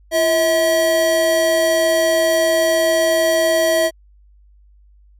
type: tone pair together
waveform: square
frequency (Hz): 341.6 / 644.9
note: F4 / E5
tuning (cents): -38 / -38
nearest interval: major seventh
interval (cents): 1100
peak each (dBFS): -23 / -14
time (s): 0.11-3.91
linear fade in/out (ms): 50
effects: added 50 Hz sine -46 dBFS peak until 5.19 s + MP3 64 kbps